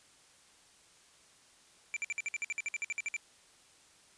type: tone bursts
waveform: square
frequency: 2349 Hz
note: D7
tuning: in tune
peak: -33 dBFS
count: 16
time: 1.94-3.165 s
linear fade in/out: 0 ms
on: 25 ms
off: 55 ms
effects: white hiss -62 dBFS RMS until 4.17 s + resampled to 22050 Hz